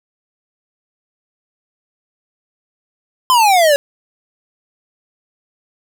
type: exponential sweep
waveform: square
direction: down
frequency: 1046.5 to 554.4 Hz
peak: -9 dBFS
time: 3.3-3.76 s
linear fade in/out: 0 ms
effects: none